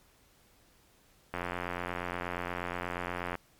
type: click train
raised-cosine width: 0.5 ms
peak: -19 dBFS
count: 179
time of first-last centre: 1.34-3.354 s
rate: 88.4 Hz
effects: pink hiss -64 dBFS RMS until 3.59 s + MP3 96 kbps